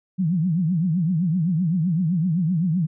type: tone with vibrato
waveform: sine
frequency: 171 Hz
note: F3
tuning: 36 cents flat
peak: -18 dBFS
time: 0.18-2.87 s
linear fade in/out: 20 ms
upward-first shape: triangle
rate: 7.8 Hz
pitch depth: 230 cents each way
effects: none